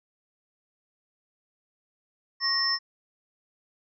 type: tone cluster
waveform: sine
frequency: 1094 / 1875 / 5320 Hz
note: C#6 / A#6 / E8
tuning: -23 / +10 / +15 cents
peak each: -33 / -30 / -24 dBFS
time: 2.4-2.79 s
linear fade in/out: 50 ms
effects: none